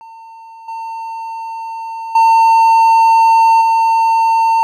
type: tone with level steps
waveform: triangle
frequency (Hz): 905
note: A5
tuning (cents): +48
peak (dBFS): -31 / -20 / -4 / -7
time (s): 0.01-4.63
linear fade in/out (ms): 0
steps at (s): 0.68 / 2.15 / 3.61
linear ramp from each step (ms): 5
effects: none